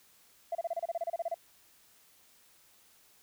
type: tone bursts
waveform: sine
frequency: 675 Hz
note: E5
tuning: 41 cents sharp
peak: -29 dBFS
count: 14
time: 0.52-1.344 s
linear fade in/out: 5 ms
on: 31 ms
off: 30 ms
effects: tanh soft clip ceiling -25 dBFS + white hiss -63 dBFS RMS until 3.22 s